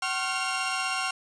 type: tone cluster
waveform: sawtooth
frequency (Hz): 757 / 1077 / 1388 / 2760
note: F#5 / C6 / F6 / F7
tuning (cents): +39 / +50 / -11 / -21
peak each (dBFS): -29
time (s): 0.02-1.11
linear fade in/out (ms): 5
effects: resampled to 22050 Hz + 8-bit